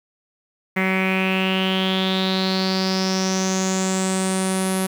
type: tone with low-pass filter sweep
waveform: sawtooth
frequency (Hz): 188.8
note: F#3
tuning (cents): +35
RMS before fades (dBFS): -21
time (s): 0.76-4.87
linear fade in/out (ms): 10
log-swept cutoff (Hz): 2100 to 11000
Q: 7
effects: 7-bit